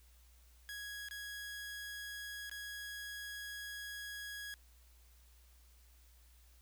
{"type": "tone with dropouts", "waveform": "sawtooth", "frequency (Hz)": 1661.2, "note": "G#6", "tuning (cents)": 0, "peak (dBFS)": -40, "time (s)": [0.69, 4.54], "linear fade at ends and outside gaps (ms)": 0, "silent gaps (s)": [[1.086, 1.11], [2.496, 2.514]], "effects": ["added 60 Hz sine -61 dBFS peak until 6.61 s", "white hiss -69 dBFS RMS until 6.61 s"]}